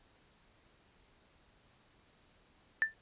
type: tone with exponential decay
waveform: sine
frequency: 1773 Hz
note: A6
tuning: 13 cents sharp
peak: -22 dBFS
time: 2.82-2.94 s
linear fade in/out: 0 ms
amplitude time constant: 25 ms
effects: pink hiss -67 dBFS RMS until 3.01 s + resampled to 8000 Hz